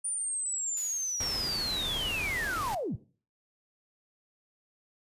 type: linear sweep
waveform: sine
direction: down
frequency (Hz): 9397 to 77.78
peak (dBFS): -30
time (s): 0.04-2.96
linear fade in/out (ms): 10
type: noise with exponential decay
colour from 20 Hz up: blue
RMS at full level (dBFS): -40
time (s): 0.77-1.97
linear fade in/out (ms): 0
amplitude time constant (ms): 260
type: noise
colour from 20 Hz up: pink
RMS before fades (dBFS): -38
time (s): 1.2-2.75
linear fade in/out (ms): 5
effects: noise-tail reverb RT60 0.4 s tail -17 dB re dry + resampled to 32000 Hz